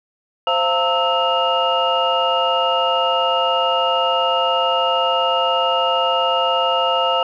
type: tone cluster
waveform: sine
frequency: 525 / 688 / 910 / 1307 / 2834 Hz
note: C5 / F5 / A#5 / E6 / F7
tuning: +6 / -26 / -42 / -15 / +25 cents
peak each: -21 dBFS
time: 0.47-7.23 s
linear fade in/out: 2 ms
effects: tanh soft clip ceiling -5 dBFS